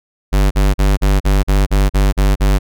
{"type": "tone bursts", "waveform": "square", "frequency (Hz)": 49.12, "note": "G1", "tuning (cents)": 4, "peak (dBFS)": -10, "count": 10, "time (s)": [0.32, 2.589], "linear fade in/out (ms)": 20, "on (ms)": 190, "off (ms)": 41, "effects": []}